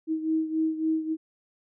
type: beating tone pair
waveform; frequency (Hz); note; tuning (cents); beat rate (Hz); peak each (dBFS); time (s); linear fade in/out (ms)
sine; 317.1 / 320.7; D#4 / E4; +33 / -48; 3.6; -25 / -30; 0.07-1.17; 50
effects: none